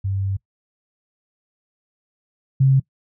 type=tone pair in turn; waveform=sine; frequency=97.3 / 134.3 Hz; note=G2 / C3; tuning=-12 / +46 cents; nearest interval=tritone; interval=558 cents; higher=second; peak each=-20 / -11 dBFS; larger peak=second; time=0.04-0.37 / 2.6-2.8 s; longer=first; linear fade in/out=10 ms; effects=noise-tail reverb RT60 0.1 s tail -21 dB re dry